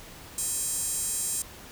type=tone with high-pass filter; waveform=square; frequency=358.5 Hz; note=F4; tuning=45 cents sharp; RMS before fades=-30 dBFS; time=0.38-1.42 s; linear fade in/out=2 ms; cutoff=8200 Hz; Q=2.9; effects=pink hiss -46 dBFS RMS until 1.71 s